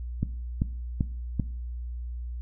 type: click train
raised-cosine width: 5 ms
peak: -12 dBFS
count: 4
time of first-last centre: 0.23-1.397 s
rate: 2.57 Hz
effects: noise-tail reverb RT60 0.5 s tail -18 dB re dry + added 60 Hz sine -32 dBFS peak until 2.41 s